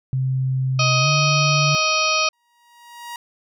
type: tone with pitch glide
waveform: sine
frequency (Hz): 131.1 to 146.31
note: C3 to D3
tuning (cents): +4 to -6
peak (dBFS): -18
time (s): 0.13-1.75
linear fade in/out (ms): 0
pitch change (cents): +190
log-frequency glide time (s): 1-1.08
type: harmonic tone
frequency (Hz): 627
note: D#5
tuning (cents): +13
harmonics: 1 / 2 / 4 / 5 / 6 / 7 / 8 / 9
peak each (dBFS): -26 / -22 / -21 / -28 / -32 / -26 / -29 / -26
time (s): 0.79-2.29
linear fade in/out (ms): 5
type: tone with exponential growth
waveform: sawtooth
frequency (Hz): 950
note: A#5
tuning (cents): +33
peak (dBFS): -25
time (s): 2.33-3.16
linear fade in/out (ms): 2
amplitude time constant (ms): 180
effects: none